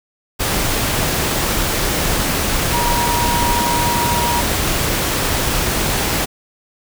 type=tone in noise; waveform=sine; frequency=953 Hz; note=A#5; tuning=38 cents sharp; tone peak=-18 dBFS; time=2.72-4.42 s; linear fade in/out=20 ms; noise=pink; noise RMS=-18 dBFS; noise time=0.39-6.26 s; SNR=-3 dB; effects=none